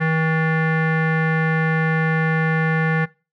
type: tone with low-pass filter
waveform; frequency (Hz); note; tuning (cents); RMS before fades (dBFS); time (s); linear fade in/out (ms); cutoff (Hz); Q
square; 160; D#3; +49; -19; 0-3.06; 20; 1800; 5.4
effects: noise-tail reverb RT60 0.3 s tail -21 dB re dry